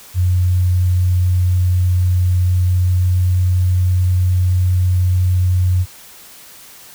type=tone with pitch glide; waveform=sine; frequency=90.4 to 90.98 Hz; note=F#2 to F#2; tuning=-40 to -29 cents; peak=-11 dBFS; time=0.14-5.86 s; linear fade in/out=50 ms; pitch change=+11 cents; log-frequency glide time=2.41-3.48 s; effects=white hiss -40 dBFS RMS until 6.94 s